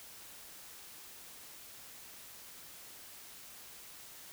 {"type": "silence", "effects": ["white hiss -52 dBFS RMS until 4.32 s"]}